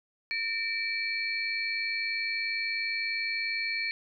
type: tone cluster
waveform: sine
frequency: 1820 / 2324 / 4323 Hz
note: A#6 / D7 / C#8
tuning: -42 / -19 / -44 cents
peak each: -37 / -30 / -36 dBFS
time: 0.31-3.91 s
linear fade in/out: 0 ms
effects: none